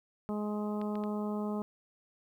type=harmonic tone; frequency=209.5 Hz; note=G#3; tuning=15 cents sharp; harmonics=1 / 2 / 3 / 4 / 5 / 6; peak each=-33 / -39 / -43 / -45 / -47 / -49 dBFS; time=0.29-1.62 s; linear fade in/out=0 ms
type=clicks; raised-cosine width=0.3 ms; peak=-32 dBFS; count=3; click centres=0.815 / 0.955 / 1.038 s
effects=11-bit